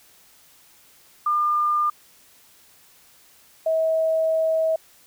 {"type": "tone pair in turn", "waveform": "sine", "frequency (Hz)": [1203, 642.8], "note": ["D6", "E5"], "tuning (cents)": [41, -44], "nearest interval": "major seventh", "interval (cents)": 1085, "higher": "first", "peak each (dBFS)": -18, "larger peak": "neither", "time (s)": [[1.26, 1.9], [3.66, 4.76]], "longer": "second", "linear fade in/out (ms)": 5, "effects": ["white hiss -54 dBFS RMS until 5.06 s"]}